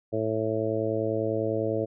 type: harmonic tone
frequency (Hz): 110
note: A2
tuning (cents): 0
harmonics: 1 / 2 / 3 / 4 / 5 / 6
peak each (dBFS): -33 / -37 / -31 / -30 / -30 / -34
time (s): 0.12-1.86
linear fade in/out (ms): 20
effects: none